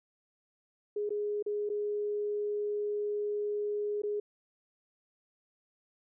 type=tone with dropouts; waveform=sine; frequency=415.3 Hz; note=G#4; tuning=in tune; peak=-30 dBFS; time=0.96-4.2 s; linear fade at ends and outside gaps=5 ms; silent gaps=1.093-1.104 / 1.426-1.462 / 1.692-1.699 / 4.02-4.034 s; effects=none